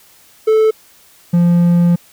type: tone pair in turn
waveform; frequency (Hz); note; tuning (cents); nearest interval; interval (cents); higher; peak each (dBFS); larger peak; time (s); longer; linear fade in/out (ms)
triangle; 437.4 / 173.24; A4 / F3; -10 / -14; octave + major third; 1604; first; -6; neither; 0.47-0.71 / 1.33-1.96; second; 10
effects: white hiss -47 dBFS RMS until 2.12 s